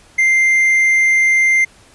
triangle tone, 2093 Hz, C7, in tune, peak -8 dBFS, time 0.18-1.65 s, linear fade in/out 10 ms, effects pink hiss -47 dBFS RMS until 1.94 s + resampled to 24000 Hz

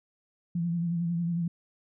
sine tone with vibrato, 170.4 Hz, F3, 42 cents flat, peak -26 dBFS, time 0.55-1.48 s, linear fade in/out 5 ms, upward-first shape sine, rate 11 Hz, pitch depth 43 cents each way, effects none

